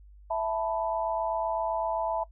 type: chord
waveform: sine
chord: E suspended fourth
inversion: none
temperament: equal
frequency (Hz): 659.3 / 880 / 987.8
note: E5 / A5 / B5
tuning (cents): 0 / 0 / 0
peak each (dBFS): -29 / -31 / -34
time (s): 0.3-2.24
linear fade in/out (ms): 10
effects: noise-tail reverb RT60 0.1 s tail -21 dB re dry + added 50 Hz sine -49 dBFS peak until 2.31 s